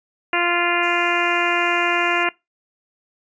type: harmonic tone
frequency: 347.6 Hz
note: F4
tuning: 8 cents flat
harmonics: 1 / 2 / 3 / 4 / 5 / 6 / 7 / 8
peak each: -25 / -25 / -25 / -25 / -25 / -25 / -25 / -25 dBFS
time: 0.33-2.29 s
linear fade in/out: 2 ms
type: high-pass noise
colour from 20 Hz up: pink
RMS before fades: -42 dBFS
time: 0.83-2.24 s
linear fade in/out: 2 ms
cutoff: 6300 Hz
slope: 24 dB/octave
effects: noise-tail reverb RT60 0.2 s tail -22 dB re dry + resampled to 16000 Hz